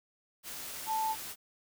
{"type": "tone in noise", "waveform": "sine", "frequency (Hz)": 880, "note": "A5", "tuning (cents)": 0, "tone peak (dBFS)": -29, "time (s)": [0.86, 1.16], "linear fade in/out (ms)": 50, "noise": "white", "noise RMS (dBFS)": -42, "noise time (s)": [0.43, 1.36], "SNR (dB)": 10, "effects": []}